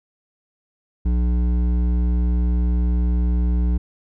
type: tone with hard clipping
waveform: triangle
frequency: 60 Hz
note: B1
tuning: 49 cents flat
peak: -18 dBFS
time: 1.05-3.78 s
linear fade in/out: 10 ms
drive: 14 dB
effects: none